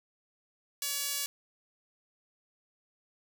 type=tone with high-pass filter; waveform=sawtooth; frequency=567 Hz; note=C#5; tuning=39 cents sharp; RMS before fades=-34 dBFS; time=0.82-1.26 s; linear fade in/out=2 ms; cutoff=4400 Hz; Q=0.6; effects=none